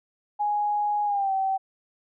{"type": "tone with pitch glide", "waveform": "sine", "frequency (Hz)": [830.6, 770.5], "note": ["G#5", "G5"], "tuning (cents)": [0, -30], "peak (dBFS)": -22, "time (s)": [0.39, 1.58], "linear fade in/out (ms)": 20, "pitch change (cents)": -130, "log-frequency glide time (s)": [1.05, 1.32], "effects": []}